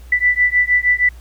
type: beating tone pair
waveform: sine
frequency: 1975.5 / 1981.9 Hz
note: B6 / B6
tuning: 0 / +6 cents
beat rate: 6.4 Hz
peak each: -15 dBFS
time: 0.12-1.09 s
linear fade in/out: 5 ms
effects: added 60 Hz sine -35 dBFS peak until 1.2 s + pink hiss -50 dBFS RMS until 1.2 s